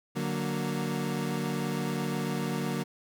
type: chord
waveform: 30% pulse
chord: D augmented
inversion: none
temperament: equal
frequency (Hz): 146.83 / 185 / 233.1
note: D3 / F#3 / A#3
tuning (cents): 0 / 0 / 0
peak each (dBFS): -31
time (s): 0.15-2.84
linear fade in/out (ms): 20
effects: none